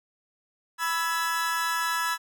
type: chord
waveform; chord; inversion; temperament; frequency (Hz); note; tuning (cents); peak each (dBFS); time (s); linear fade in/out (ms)
40% pulse; E major; second; equal with one note detuned; 987.8 / 1318.5 / 1685.4; B5 / E6 / G#6; 0 / 0 / +25; -29; 0.78-2.18; 50
effects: none